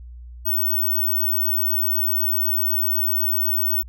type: tone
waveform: sine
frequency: 15804 Hz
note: B9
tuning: in tune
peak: -18 dBFS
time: 0.45-3.83 s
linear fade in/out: 20 ms
effects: added 60 Hz sine -36 dBFS peak until 3.88 s